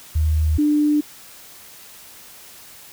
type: tone pair in turn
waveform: sine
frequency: 77.78 / 297.5 Hz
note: D#2 / D4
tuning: 0 / +22 cents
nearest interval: octave + major seventh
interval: 2322 cents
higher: second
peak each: -15 / -14 dBFS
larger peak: second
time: 0.15-0.58 / 0.58-1.01 s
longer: neither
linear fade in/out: 10 ms
effects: white hiss -43 dBFS RMS until 2.92 s